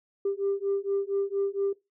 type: beating tone pair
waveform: sine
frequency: 394.3 / 398.6 Hz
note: G4 / G4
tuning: +10 / +29 cents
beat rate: 4.3 Hz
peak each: -28 dBFS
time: 0.25-1.73 s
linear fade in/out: 5 ms
effects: noise-tail reverb RT60 0.2 s tail -19 dB re dry + tanh soft clip ceiling -20 dBFS